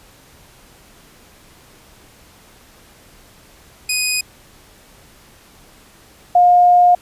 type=tone pair in turn; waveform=15% pulse / sine; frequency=2495 / 711.6 Hz; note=D#7 / F5; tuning=+4 / +32 cents; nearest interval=octave + minor seventh; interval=2172 cents; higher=first; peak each=-10 / -7 dBFS; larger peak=second; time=3.89-4.21 / 6.35-6.95 s; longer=second; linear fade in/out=5 ms; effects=pink hiss -47 dBFS RMS until 7.01 s + resampled to 32000 Hz